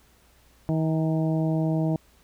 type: harmonic tone with a mistuned harmonic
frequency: 159.4 Hz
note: D#3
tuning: 42 cents sharp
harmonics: 1 / 2 / 3 / 4 / 5 / 6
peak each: -23 / -27 / -37 / -32 / -40 / -45 dBFS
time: 0.69-1.96 s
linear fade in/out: 0 ms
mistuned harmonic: 6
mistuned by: -51 cents
effects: added 60 Hz sine -60 dBFS peak until 2.23 s + pink hiss -60 dBFS RMS until 2.23 s